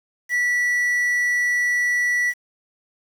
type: tone with quantisation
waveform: triangle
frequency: 1950 Hz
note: B6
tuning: 23 cents flat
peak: -16 dBFS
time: 0.29-2.34 s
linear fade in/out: 50 ms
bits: 7
effects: none